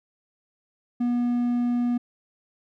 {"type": "tone", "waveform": "triangle", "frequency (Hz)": 242, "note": "B3", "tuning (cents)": -35, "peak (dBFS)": -19, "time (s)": [1, 1.98], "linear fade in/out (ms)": 10, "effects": []}